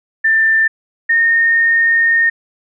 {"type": "tone pair in turn", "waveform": "sine", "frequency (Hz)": [1784, 1837.3], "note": ["A6", "A#6"], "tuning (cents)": [23, -26], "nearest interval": "minor second", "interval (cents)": 51, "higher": "second", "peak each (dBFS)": -9, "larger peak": "neither", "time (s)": [[0.24, 0.68], [1.09, 2.3]], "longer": "second", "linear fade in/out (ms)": 10, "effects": []}